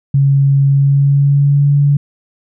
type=tone with pitch glide; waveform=sine; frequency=138.59 to 142.98 Hz; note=C#3 to D3; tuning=0 to -46 cents; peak=-7 dBFS; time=0.14-1.97 s; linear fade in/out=5 ms; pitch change=+54 cents; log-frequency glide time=0.67-1.73 s; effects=none